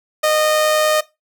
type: tone with amplitude modulation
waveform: sawtooth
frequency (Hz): 615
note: D#5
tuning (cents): -20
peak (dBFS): -8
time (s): 0.23-1.01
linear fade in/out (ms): 10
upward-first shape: sine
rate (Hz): 110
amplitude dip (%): 30
effects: noise-tail reverb RT60 0.2 s tail -17 dB re dry

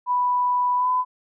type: tone with pitch glide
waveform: sine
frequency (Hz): 987.8 to 1005.6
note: B5 to B5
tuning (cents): 0 to +31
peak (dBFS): -18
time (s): 0.06-1.05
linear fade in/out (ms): 50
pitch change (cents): +31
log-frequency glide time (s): 0.76-0.89
effects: none

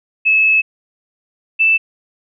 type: tone pair in turn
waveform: sine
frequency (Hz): 2597 / 2644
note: E7 / E7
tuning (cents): -26 / +5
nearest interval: unison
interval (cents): 31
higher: second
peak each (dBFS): -9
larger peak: neither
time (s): 0.25-0.62 / 1.59-1.78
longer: first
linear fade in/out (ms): 20
effects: none

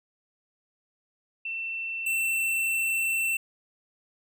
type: tone pair in turn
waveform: sine / square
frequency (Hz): 2687 / 2687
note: E7 / E7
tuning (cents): +33 / +33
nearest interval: unison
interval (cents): 0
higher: neither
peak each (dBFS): -30 / -25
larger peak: second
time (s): 1.45-2.06 / 2.06-3.37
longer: second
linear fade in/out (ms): 5
effects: none

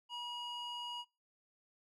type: tone with band-pass filter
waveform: square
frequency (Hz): 962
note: B5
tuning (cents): -46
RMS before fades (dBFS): -43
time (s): 0.09-1.05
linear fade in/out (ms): 50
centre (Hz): 2300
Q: 3
effects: noise-tail reverb RT60 0.3 s tail -24 dB re dry

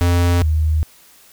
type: tone pair in turn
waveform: square / sine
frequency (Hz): 87.31 / 77.86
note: F2 / D#2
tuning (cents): 0 / +2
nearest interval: major second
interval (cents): 198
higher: first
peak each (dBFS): -13 / -13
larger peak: neither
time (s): 0.01-0.42 / 0.42-0.83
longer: neither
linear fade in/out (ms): 0
effects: white hiss -48 dBFS RMS until 1.32 s

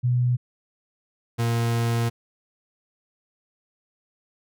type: tone pair in turn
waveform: sine / 40% pulse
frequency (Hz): 123.47 / 116.76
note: B2 / A#2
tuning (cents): 0 / +3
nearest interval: minor second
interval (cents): 97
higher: first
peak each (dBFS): -18 / -20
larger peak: first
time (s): 0.03-0.37 / 1.38-2.1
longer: second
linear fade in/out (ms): 20
effects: none

